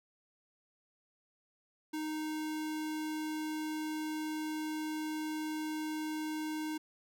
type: tone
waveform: square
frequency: 309.7 Hz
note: D#4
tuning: 8 cents flat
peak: -36 dBFS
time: 1.93-6.78 s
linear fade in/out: 10 ms
effects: none